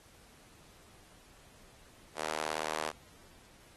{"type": "tone with high-pass filter", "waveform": "sawtooth", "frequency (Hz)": 77.78, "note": "D#2", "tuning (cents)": 0, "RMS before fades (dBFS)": -37, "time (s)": [2.15, 2.93], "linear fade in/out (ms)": 50, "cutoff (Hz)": 580, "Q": 1.2, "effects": ["pink hiss -60 dBFS RMS until 3.76 s", "AAC 32 kbps"]}